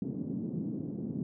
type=band-pass noise; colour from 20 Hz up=white; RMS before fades=-36 dBFS; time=0.02-1.23 s; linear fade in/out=2 ms; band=150 to 270 Hz; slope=24 dB/octave; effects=none